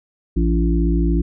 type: harmonic tone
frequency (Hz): 56.8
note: A#1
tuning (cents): -44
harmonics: 1 / 3 / 5 / 6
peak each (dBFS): -16 / -21 / -23 / -24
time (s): 0.36-1.22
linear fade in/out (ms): 10
effects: none